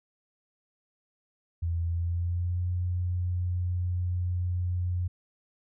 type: tone with pitch glide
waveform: sine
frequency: 84.3 to 89.31 Hz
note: E2 to F2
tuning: +39 to +39 cents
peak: -26 dBFS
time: 1.62-5.08 s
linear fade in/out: 10 ms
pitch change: +100 cents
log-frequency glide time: 1.85-2.65 s
effects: none